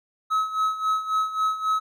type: tone with tremolo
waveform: triangle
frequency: 1284 Hz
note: E6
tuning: 46 cents flat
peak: -17 dBFS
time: 0.3-1.8 s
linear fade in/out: 20 ms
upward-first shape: sine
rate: 3.7 Hz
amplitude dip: 75%
effects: none